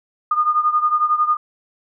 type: beating tone pair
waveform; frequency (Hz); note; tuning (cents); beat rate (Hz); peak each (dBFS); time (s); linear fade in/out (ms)
sine; 1219 / 1230; D#6 / D#6; -36 / -20; 11; -16 / -20; 0.31-1.37; 5
effects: none